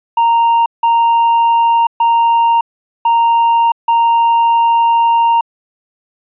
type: tone bursts at uneven times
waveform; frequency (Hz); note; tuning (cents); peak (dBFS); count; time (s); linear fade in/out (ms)
triangle; 928; A#5; -8; -6; 5; 0.17-0.66 / 0.83-1.87 / 2-2.61 / 3.05-3.72 / 3.88-5.41; 5
effects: resampled to 8000 Hz